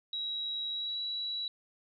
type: tone with pitch glide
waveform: sine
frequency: 3863 to 3915 Hz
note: B7 to B7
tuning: -39 to -16 cents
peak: -33 dBFS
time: 0.13-1.48 s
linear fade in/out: 2 ms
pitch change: +23 cents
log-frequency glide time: 0.71-1 s
effects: none